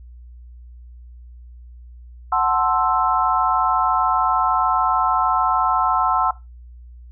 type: chord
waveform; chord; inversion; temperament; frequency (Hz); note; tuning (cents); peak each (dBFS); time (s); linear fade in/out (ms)
sine; F# half-diminished seventh; none; equal; 740 / 880 / 1046.5 / 1318.5; F#5 / A5 / C6 / E6; 0 / 0 / 0 / 0; -21 / -23 / -21 / -20; 2.32-6.31; 5
effects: noise-tail reverb RT60 0.2 s tail -17 dB re dry + added 60 Hz sine -38 dBFS peak until 7.11 s